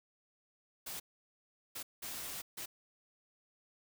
white noise bursts at uneven times, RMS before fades -43 dBFS, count 4, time 0.86-1 / 1.75-1.83 / 2.02-2.42 / 2.57-2.66 s, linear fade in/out 10 ms, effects none

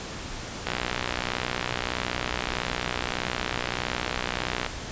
click train, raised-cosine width 0.3 ms, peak -10 dBFS, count 247, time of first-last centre 0.67-4.664 s, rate 61.6 Hz, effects pink hiss -36 dBFS RMS until 4.91 s + resampled to 16000 Hz

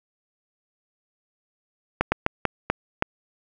slowing click train, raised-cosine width 0.5 ms, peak -4 dBFS, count 6, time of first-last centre 2.01-3.024 s, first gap 110 ms, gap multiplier 1.31, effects none

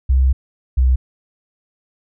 sine tone pair in turn, 65.41 / 63.81 Hz, C2 / C2, 0 / -43 cents, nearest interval unison, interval 43 cents, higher first, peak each -10 dBFS, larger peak neither, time 0.09-0.33 / 0.77-0.96 s, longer first, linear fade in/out 10 ms, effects none

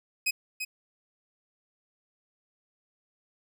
sawtooth tone with echo, 2522 Hz, D#7, 23 cents sharp, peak -21 dBFS, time 0.26-0.31 s, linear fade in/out 10 ms, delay 340 ms, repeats 1, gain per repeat -7 dB, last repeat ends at 0.65 s, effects none

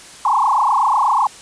sine tone with frequency modulation, 969 Hz, B5, 33 cents flat, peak -12 dBFS, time 0.25-1.27 s, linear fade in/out 2 ms, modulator 28.1 Hz, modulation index 5.3, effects white hiss -39 dBFS RMS until 1.41 s + resampled to 22050 Hz

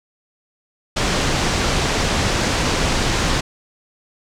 pink low-pass noise, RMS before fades -19 dBFS, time 0.96-3.41 s, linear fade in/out 10 ms, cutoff 7300 Hz, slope 24 dB/octave, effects none

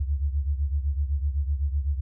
sine beating tone pair, 69.4 / 77.3 Hz, C#2 / D#2, +3 / -11 cents, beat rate 7.9 Hz, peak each -24 / -29 dBFS, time 0-2.01 s, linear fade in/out 10 ms, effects none

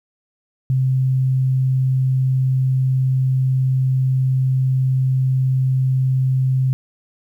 sine tone, 130.81 Hz, C3, in tune, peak -14 dBFS, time 0.7-6.73 s, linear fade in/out 0 ms, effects 9-bit

